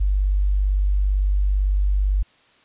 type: tone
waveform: sine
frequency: 48.93 Hz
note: G1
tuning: 2 cents flat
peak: -16 dBFS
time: 0-2.23 s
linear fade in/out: 10 ms
effects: white hiss -56 dBFS RMS until 2.64 s + resampled to 8000 Hz